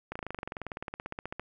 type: slowing click train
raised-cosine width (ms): 0.5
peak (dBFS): -21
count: 26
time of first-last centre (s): 0.12-1.396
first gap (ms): 35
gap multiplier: 1.03
effects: none